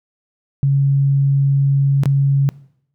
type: tone with dropouts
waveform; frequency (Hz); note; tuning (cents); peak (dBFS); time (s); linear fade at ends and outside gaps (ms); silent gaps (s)
sine; 138.59; C#3; 0; -11; 0.63-2.49; 0; 2.035-2.057
effects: noise-tail reverb RT60 0.7 s tail -21 dB re dry